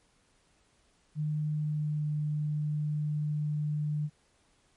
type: tone with pitch glide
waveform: sine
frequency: 151.7 to 150.04 Hz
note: D#3 to D3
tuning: -44 to +37 cents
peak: -28 dBFS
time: 1.15-4.1 s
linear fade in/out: 50 ms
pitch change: -19 cents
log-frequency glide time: 1.52-2.14 s
effects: pink hiss -68 dBFS RMS until 4.76 s + MP3 48 kbps